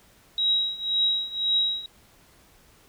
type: tone with tremolo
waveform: sine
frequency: 3837 Hz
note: A#7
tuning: 49 cents sharp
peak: -18 dBFS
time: 0.38-1.86 s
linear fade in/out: 2 ms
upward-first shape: triangle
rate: 1.9 Hz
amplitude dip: 90%
effects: pink hiss -57 dBFS RMS until 2.88 s